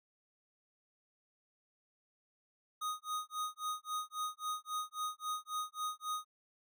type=tone with tremolo; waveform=square; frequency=1244.5 Hz; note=D#6; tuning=in tune; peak=-35 dBFS; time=2.81-6.25 s; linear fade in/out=10 ms; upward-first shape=sine; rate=3.7 Hz; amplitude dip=100%; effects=none